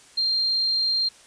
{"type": "tone", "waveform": "sine", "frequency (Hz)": 4186, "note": "C8", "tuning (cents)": 0, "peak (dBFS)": -20, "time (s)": [0.17, 1.09], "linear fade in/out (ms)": 10, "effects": ["white hiss -51 dBFS RMS until 1.26 s", "resampled to 22050 Hz"]}